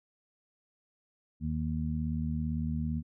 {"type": "harmonic tone", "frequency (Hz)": 77.78, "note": "D#2", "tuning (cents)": 0, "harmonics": [1, 2, 3], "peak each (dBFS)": [-34, -34, -34], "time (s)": [1.4, 3.03], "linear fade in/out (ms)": 50, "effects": []}